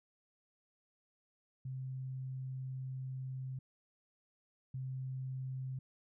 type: tone pair in turn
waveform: sine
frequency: 130.81 / 130.81 Hz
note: C3 / C3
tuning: 0 / 0 cents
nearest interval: unison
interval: 0 cents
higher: neither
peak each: -39 / -38 dBFS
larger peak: second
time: 1.65-3.59 / 4.74-5.79 s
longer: first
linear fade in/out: 5 ms
effects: none